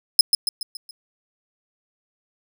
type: tone with echo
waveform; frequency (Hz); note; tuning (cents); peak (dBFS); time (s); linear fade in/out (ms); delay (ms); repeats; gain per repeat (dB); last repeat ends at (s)
sawtooth; 5100; D#8; +42; -5; 0.19-0.21; 2; 140; 5; -6; 0.91
effects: none